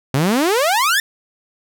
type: exponential sweep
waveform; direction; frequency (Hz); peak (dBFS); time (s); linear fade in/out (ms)
sawtooth; up; 126.7 to 1837; -10; 0.14-1; 2
effects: none